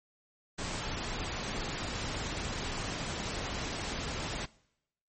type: noise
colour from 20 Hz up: pink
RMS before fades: -36 dBFS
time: 0.58-4.46 s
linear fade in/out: 10 ms
effects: noise-tail reverb RT60 0.8 s tail -22 dB re dry + MP3 32 kbps